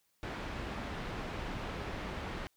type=low-pass noise; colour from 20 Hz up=pink; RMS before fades=-40 dBFS; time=0.23-2.47 s; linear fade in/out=0 ms; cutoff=2700 Hz; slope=12 dB/octave; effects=white hiss -75 dBFS RMS until 2.56 s